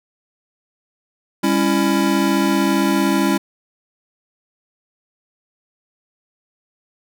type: chord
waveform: square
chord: C# diminished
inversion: second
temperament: just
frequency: 199.57 / 277.2 / 332.6 Hz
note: G3 / C#4 / E4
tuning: +31 / 0 / +16 cents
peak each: -20 dBFS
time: 1.43-3.38 s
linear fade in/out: 10 ms
effects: none

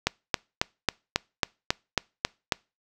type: click train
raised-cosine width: 0.2 ms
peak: -4 dBFS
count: 10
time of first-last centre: 0.07-2.522 s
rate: 3.67 Hz
effects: noise-tail reverb RT60 0.3 s tail -26 dB re dry

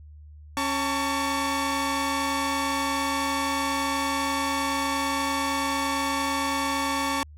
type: tone cluster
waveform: sawtooth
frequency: 274.3 / 895 / 1126 Hz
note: C#4 / A5 / C#6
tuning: -18 / +29 / +27 cents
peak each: -25 dBFS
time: 0.57-7.23 s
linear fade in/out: 0 ms
effects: added 75 Hz sine -43 dBFS peak until 7.37 s + low-pass 12000 Hz 12 dB/octave

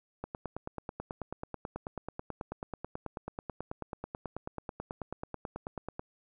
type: click train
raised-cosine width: 1 ms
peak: -23 dBFS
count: 54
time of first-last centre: 0.24-5.995 s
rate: 9.21 Hz
effects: none

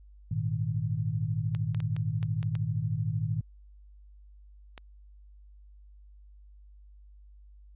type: chord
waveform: sine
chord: Ab suspended second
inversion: none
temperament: just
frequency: 103.83 / 116.8 / 155.74 Hz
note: Ab2 / Bb2 / Eb3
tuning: 0 / +4 / +2 cents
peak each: -32 / -31 / -32 dBFS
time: 0.31-3.41 s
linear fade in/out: 5 ms
type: clicks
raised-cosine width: 0.2 ms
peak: -25 dBFS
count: 8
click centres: 1.549 / 1.747 / 1.803 / 1.965 / 2.229 / 2.429 / 2.553 / 4.778 s
effects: added 50 Hz sine -50 dBFS peak until 7.75 s + resampled to 8000 Hz

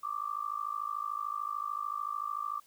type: tone with amplitude modulation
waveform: sine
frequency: 1174.7 Hz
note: D6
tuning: in tune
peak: -29 dBFS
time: 0.03-2.6 s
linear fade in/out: 10 ms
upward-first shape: sine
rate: 53.5 Hz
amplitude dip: 95%
effects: white hiss -64 dBFS RMS until 2.66 s

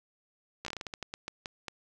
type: slowing click train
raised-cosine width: 0.2 ms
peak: -20 dBFS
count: 14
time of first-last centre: 0.65-1.683 s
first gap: 14 ms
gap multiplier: 1.26
effects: none

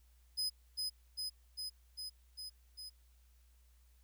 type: tone with echo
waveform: 40% pulse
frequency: 5030 Hz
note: D#8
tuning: 18 cents sharp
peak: -33 dBFS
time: 0.37-0.5 s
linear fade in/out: 20 ms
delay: 400 ms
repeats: 6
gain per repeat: -2 dB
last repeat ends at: 2.9 s
effects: added 60 Hz sine -63 dBFS peak until 4.03 s + white hiss -75 dBFS RMS until 4.03 s

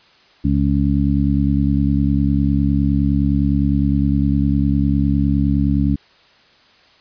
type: harmonic tone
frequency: 69.8 Hz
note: C#2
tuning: 13 cents sharp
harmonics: 1 / 2 / 3 / 4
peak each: -19 / -19 / -19 / -19 dBFS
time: 0.44-5.96 s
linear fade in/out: 10 ms
effects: white hiss -51 dBFS RMS until 7 s + resampled to 11025 Hz

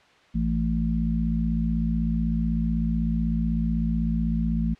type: harmonic tone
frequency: 56 Hz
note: A1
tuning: 31 cents sharp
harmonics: 1 / 3 / 4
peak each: -26 / -26 / -26 dBFS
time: 0.34-4.75 s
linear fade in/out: 20 ms
effects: white hiss -56 dBFS RMS until 4.79 s + low-pass 3000 Hz 12 dB/octave

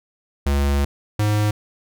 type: tone pair in turn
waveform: square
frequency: 70.4 / 105.27 Hz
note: C#2 / G#2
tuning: +27 / +24 cents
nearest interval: perfect fifth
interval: 697 cents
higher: second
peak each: -17 / -17 dBFS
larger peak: neither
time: 0.46-0.85 / 1.19-1.51 s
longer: first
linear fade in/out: 5 ms
effects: none

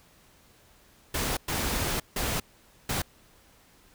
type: noise bursts at uneven times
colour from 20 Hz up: pink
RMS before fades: -29 dBFS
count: 4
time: 1.14-1.37 / 1.48-2 / 2.16-2.4 / 2.89-3.02 s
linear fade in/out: 5 ms
effects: pink hiss -59 dBFS RMS until 3.94 s

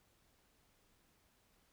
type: silence
effects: pink hiss -73 dBFS RMS until 1.72 s

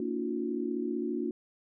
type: tone cluster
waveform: sine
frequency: 232.6 / 287.4 / 323.8 / 358.8 Hz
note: A#3 / D4 / E4 / F4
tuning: -4 / -37 / -31 / +47 cents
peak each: -35 / -35 / -39 / -34 dBFS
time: 0-1.31 s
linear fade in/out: 2 ms
effects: none

